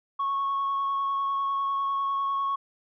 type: tone with vibrato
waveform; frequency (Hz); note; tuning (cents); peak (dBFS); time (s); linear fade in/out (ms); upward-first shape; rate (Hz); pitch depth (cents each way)
sine; 1103; C#6; -9; -23; 0.19-2.56; 10; sine; 10; 10
effects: tanh soft clip ceiling -22 dBFS